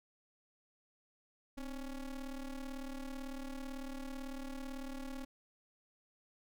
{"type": "ring-modulated tone", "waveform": "square", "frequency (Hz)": 140, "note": "C#3", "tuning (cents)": 18, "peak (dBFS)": -39, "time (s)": [1.57, 5.25], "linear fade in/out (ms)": 10, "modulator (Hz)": 121, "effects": []}